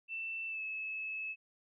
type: tone with pitch glide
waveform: sine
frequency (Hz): 2669 to 2596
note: E7 to E7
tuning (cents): +21 to -27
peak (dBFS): -37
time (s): 0.08-1.36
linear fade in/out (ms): 50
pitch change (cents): -48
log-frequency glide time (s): 0.47-0.62
effects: none